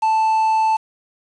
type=tone with quantisation; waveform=triangle; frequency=880 Hz; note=A5; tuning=in tune; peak=-12 dBFS; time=0.02-0.77 s; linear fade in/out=10 ms; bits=6; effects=resampled to 22050 Hz